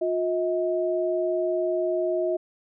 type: tone pair together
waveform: sine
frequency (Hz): 357.5 / 637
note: F4 / D#5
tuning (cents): +41 / +41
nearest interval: minor seventh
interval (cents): 1000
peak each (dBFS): -25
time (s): 0.01-2.37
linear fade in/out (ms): 10
effects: none